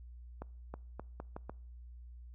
accelerating click train, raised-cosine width 1 ms, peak -28 dBFS, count 6, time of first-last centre 0.42-1.496 s, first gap 320 ms, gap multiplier 0.8, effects noise-tail reverb RT60 0.6 s tail -25 dB re dry + added 60 Hz sine -48 dBFS peak until 2.34 s

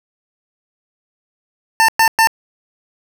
25% pulse tone bursts, 896 Hz, A5, 31 cents sharp, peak -5 dBFS, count 3, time 1.8-2.272 s, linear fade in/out 0 ms, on 84 ms, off 110 ms, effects none

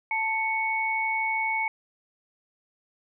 sine tone pair together, 884.4 / 2217 Hz, A5 / C#7, +9 / 0 cents, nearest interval octave + major third, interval 1591 cents, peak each -28 / -26 dBFS, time 0.11-1.68 s, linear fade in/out 2 ms, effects none

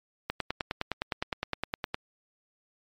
click train, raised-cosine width 0.3 ms, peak -13 dBFS, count 17, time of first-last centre 0.3-1.944 s, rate 9.73 Hz, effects MP3 64 kbps

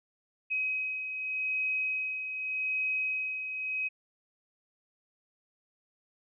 sine beating tone pair, 2533 / 2533.84 Hz, D#7 / D#7, +30 / +31 cents, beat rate 0.84 Hz, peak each -30 / -39 dBFS, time 0.5-3.89 s, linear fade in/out 20 ms, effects none

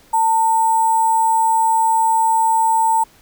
sine tone with sample-and-hold, 900 Hz, A5, 39 cents sharp, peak -12 dBFS, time 0.13-3.04 s, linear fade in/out 10 ms, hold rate 8820 Hz, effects pink hiss -50 dBFS RMS until 3.21 s

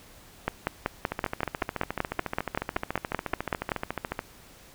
two click trains, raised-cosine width 0.5 ms, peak -10 / -14 dBFS, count 18 / 44, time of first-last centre 0.48-3.718 / 1.12-4.191 s, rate 5.25 / 14 Hz, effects pink hiss -52 dBFS RMS until 4.74 s

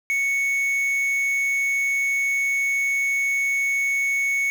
triangle tone with quantisation, 2217 Hz, C#7, in tune, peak -18 dBFS, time 0.1-4.5 s, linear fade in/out 0 ms, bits 6, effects none

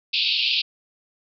pink band-pass noise, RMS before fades -22 dBFS, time 0.13-0.62 s, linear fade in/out 10 ms, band 2500 to 4800 Hz, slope 96 dB/octave, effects none

